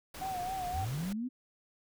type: noise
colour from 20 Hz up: pink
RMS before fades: -45 dBFS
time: 0.14-1.13 s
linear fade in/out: 5 ms
type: tone with vibrato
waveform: sine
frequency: 740 Hz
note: F#5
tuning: in tune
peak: -34 dBFS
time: 0.21-0.85 s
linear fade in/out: 10 ms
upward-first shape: sine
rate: 3.8 Hz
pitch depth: 68 cents each way
type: linear sweep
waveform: sine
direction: up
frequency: 65.41 to 261.6 Hz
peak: -33 dBFS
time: 0.73-1.29 s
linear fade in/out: 20 ms
effects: none